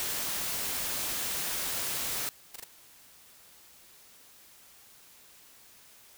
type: noise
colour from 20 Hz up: white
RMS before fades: -33 dBFS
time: 0-2.29 s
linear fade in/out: 0 ms
type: noise bursts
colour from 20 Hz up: white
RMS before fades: -41 dBFS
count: 3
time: 2.54-2.642 s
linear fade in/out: 5 ms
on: 20 ms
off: 21 ms
effects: white hiss -56 dBFS RMS until 6.17 s